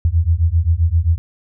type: beating tone pair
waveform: sine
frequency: 79.6 / 87.2 Hz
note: D#2 / F2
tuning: +40 / -2 cents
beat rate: 7.6 Hz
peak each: -15 dBFS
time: 0.05-1.18 s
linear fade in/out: 0 ms
effects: none